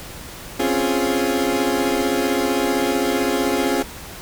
30% pulse chord, Db major seventh, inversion third, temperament equal, 261.6 / 277.2 / 349.2 / 415.3 Hz, C4 / Db4 / F4 / Ab4, 0 / 0 / 0 / 0 cents, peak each -21 dBFS, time 0.59-3.83 s, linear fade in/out 10 ms, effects pink hiss -36 dBFS RMS until 4.21 s

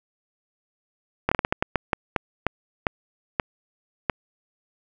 slowing click train, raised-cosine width 0.5 ms, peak -5 dBFS, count 14, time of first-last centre 1.29-4.098 s, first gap 25 ms, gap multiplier 1.32, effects none

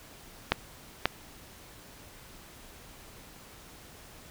clicks, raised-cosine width 0.3 ms, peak -6 dBFS, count 2, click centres 0.52 / 1.056 s, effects pink hiss -51 dBFS RMS until 4.3 s

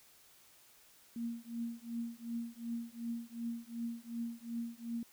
sine tone with tremolo, 233.1 Hz, A#3, in tune, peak -34 dBFS, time 1.16-5.03 s, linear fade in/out 2 ms, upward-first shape triangle, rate 2.7 Hz, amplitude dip 100%, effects white hiss -63 dBFS RMS until 5.12 s

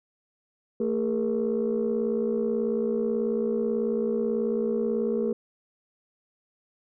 sine tone cluster, 225.8 / 412.8 / 471.1 Hz, A3 / G#4 / A#4, +45 / -10 / +18 cents, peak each -27 / -27 / -27 dBFS, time 0.8-5.33 s, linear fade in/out 5 ms, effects tanh soft clip ceiling -17 dBFS

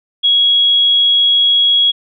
sine tone, 3322 Hz, G#7, in tune, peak -8 dBFS, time 0.23-1.92 s, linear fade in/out 20 ms, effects none

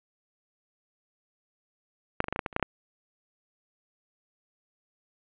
clicks, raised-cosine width 0.5 ms, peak -7 / -18 / -16 / -14 / -16 / -11 / -15 / -29 / -9 / -18 / -7 dBFS, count 11, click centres 2.204 / 2.242 / 2.284 / 2.326 / 2.361 / 2.392 / 2.462 / 2.528 / 2.564 / 2.597 / 2.627 s, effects resampled to 8000 Hz + 8-bit

